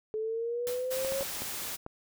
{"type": "linear sweep", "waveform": "sine", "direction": "up", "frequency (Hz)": [430.4, 550], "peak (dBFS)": -30, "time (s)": [0.14, 1.23], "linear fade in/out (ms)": 0}
{"type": "noise with exponential decay", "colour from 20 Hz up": "white", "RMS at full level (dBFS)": -37, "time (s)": [0.67, 1.08], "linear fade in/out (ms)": 0, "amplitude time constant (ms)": 89}
{"type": "noise", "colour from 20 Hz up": "white", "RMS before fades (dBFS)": -37, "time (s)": [0.9, 1.77], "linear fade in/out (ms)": 20}
{"type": "clicks", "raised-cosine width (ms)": 1, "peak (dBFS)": -25, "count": 5, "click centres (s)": [1.048, 1.122, 1.209, 1.42, 1.864]}
{"effects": []}